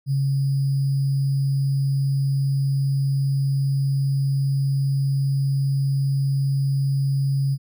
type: tone with sample-and-hold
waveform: sine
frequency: 137.5 Hz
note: C#3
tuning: 14 cents flat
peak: -18 dBFS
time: 0.06-7.58 s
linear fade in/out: 50 ms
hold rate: 4900 Hz
effects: none